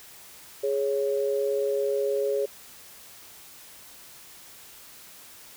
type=tone pair together; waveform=sine; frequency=415.1 / 553.4 Hz; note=G#4 / C#5; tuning=-1 / -3 cents; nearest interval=perfect fourth; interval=498 cents; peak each=-25 / -27 dBFS; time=0.63-2.46 s; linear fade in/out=10 ms; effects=white hiss -48 dBFS RMS until 5.56 s